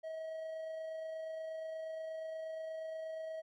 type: tone with amplitude modulation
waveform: triangle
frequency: 640 Hz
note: D#5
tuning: 49 cents sharp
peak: -37 dBFS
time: 0.03-3.42 s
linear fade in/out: 20 ms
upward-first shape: sine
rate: 28.4 Hz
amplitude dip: 25%
effects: none